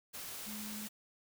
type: tone in noise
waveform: sine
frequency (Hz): 212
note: G#3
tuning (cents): +36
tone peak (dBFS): -44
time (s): 0.46-0.88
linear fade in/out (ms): 20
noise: white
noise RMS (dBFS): -45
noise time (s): 0.13-0.89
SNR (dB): -2
effects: none